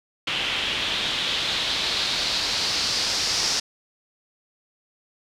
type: noise with low-pass filter sweep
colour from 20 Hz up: white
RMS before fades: -25 dBFS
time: 0.27-3.6 s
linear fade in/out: 5 ms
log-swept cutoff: 3000 to 5300 Hz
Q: 3.2
effects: none